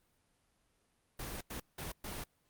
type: noise bursts at uneven times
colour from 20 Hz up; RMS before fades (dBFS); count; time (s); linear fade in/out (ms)
pink; -42; 4; 1.19-1.41 / 1.5-1.6 / 1.78-1.92 / 2.04-2.24; 5
effects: pink hiss -75 dBFS RMS until 2.49 s + Opus 32 kbps